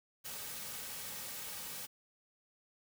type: noise with comb filter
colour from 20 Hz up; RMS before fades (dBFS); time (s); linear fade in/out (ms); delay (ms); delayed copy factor
white; -44; 0.24-1.87; 20; 2.9; -0.5
effects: none